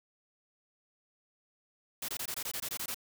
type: noise bursts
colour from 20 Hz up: white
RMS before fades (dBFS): -37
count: 11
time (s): 2.02-2.945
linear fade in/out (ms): 5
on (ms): 65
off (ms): 21
effects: none